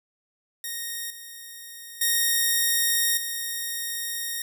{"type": "tone with level steps", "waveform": "5% pulse", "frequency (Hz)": 1861, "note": "A#6", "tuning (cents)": -3, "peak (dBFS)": [-20, -29, -10, -18], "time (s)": [0.64, 4.42], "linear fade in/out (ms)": 2, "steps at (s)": [1.1, 2.01, 3.17], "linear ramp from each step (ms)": 5, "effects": []}